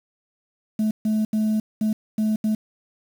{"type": "tone bursts at uneven times", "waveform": "sine", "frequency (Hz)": 216.1, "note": "A3", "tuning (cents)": -31, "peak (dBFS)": -16, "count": 6, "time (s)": [[0.79, 0.91], [1.05, 1.25], [1.33, 1.6], [1.81, 1.93], [2.18, 2.36], [2.44, 2.55]], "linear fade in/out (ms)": 5, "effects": ["tanh soft clip ceiling -17 dBFS", "7-bit"]}